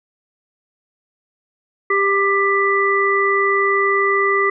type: harmonic tone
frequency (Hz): 395.8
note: G4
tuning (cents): +17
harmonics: 1 / 3 / 5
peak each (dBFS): -18 / -18 / -18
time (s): 1.9-4.5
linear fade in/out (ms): 5
effects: none